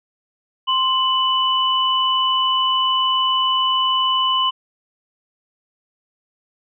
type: tone pair together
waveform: sine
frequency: 1046.5 / 2980 Hz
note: C6 / F#7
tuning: 0 / +12 cents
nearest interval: octave + tritone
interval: 1812 cents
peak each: -18 dBFS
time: 0.67-4.51 s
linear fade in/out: 20 ms
effects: none